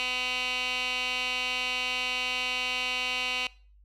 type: tone with band-pass filter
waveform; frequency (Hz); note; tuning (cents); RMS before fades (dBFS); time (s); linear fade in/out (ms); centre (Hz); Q
15% pulse; 252.1; B3; +36; -30; 0-3.47; 0; 3000; 4.5
effects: noise-tail reverb RT60 0.4 s tail -21 dB re dry + added 50 Hz sine -54 dBFS peak until 3.84 s